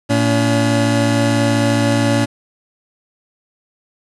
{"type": "tone pair together", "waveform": "25% pulse", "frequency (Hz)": [113.02, 284.8], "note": ["A2", "C#4"], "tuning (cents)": [47, 47], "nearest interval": "octave + major third", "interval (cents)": 1600, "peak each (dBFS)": [-12, -12], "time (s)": [0.09, 2.26], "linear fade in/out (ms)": 20, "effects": ["resampled to 24000 Hz", "7-bit"]}